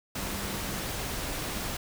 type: tone in noise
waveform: sine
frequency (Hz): 198.5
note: G3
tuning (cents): +22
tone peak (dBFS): -41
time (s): 0.16-0.78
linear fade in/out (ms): 5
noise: pink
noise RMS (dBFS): -34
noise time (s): 0.15-1.77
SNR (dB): -10
effects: none